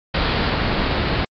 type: low-pass noise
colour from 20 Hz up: pink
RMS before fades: -20 dBFS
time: 0.14-1.25 s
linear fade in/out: 5 ms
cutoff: 4800 Hz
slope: 96 dB/octave
effects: Opus 48 kbps